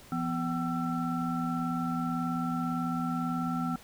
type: tone cluster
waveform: sine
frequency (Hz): 170.4 / 248.6 / 764 / 1338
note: F3 / B3 / G5 / E6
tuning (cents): -42 / +12 / -45 / +25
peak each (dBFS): -33 / -31 / -38 / -36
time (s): 0.12-3.76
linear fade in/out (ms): 2
effects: tanh soft clip ceiling -18 dBFS + pink hiss -53 dBFS RMS until 3.83 s